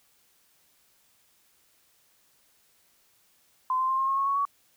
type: tone with pitch steps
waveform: sine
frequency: 1029 / 1042.2 / 1055.5 / 1069 / 1082.7 / 1096.5 / 1110.5 / 1124.7 Hz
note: C6 / C6 / C6 / C6 / C#6 / C#6 / C#6 / C#6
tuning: -29 / -7 / +15 / +37 / -41 / -19 / +3 / +25 cents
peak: -23 dBFS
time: 3.7-4.452 s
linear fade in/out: 2 ms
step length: 94 ms
effects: white hiss -65 dBFS RMS until 4.76 s